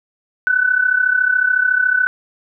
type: tone with amplitude modulation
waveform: sine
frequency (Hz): 1500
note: F#6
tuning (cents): +23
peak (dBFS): -9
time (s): 0.47-2.07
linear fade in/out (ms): 0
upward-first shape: sine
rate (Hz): 33.9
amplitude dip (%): 75
effects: none

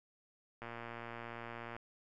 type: click train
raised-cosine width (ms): 0.5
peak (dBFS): -30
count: 135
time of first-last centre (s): 0.62-1.765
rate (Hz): 117
effects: none

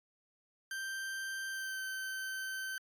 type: tone with pitch glide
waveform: 40% pulse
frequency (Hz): 1568 to 1543.7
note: G6 to G6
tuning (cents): 0 to -27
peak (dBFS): -37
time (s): 0.71-2.78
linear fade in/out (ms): 2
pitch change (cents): -27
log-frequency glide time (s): 1.51-1.81
effects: AAC 64 kbps

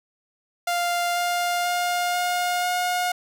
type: tone with pitch steps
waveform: sawtooth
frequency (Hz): 698.5 / 703.4 / 708.3 / 713.2 / 718.1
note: F5 / F5 / F5 / F5 / F5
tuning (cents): 0 / +12 / +24 / +36 / +48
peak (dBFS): -18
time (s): 0.67-3.12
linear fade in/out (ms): 5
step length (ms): 490
effects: none

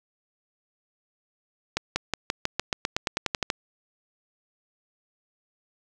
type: accelerating click train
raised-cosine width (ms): 0.2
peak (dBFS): -7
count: 15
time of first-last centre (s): 1.77-3.502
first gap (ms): 190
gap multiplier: 0.93
effects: none

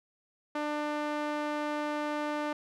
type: tone with band-pass filter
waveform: sawtooth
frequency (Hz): 298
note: D4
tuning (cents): +25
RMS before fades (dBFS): -33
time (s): 0.55-2.53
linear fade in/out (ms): 5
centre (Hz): 930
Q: 0.68
effects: none

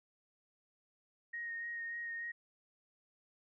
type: tone with vibrato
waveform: sine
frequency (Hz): 1864.7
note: A#6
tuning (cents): 0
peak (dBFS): -39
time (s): 1.33-2.32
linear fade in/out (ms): 10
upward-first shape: sine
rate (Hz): 3.4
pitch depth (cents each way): 16
effects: none

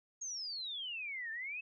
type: exponential two-way sweep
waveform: sine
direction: down then up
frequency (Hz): 6645 to 1760 to 2634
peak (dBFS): -39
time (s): 0.21-1.61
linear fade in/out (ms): 10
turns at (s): 1.31
effects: none

